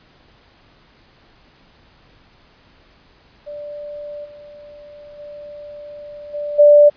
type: tone with level steps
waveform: sine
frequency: 587.3 Hz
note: D5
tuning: in tune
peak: -28 / -37 / -32 / -22 / -5 dBFS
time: 3.46-6.9 s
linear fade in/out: 20 ms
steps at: 4.24 / 5.18 / 6.33 / 6.58 s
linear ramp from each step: 20 ms
effects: pink hiss -52 dBFS RMS until 6.96 s + resampled to 11025 Hz